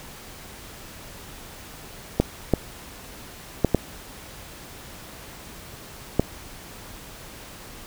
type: clicks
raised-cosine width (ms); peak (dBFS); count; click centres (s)
2; -3; 5; 2.2 / 2.537 / 3.647 / 3.747 / 6.196
effects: pink hiss -42 dBFS RMS until 7.86 s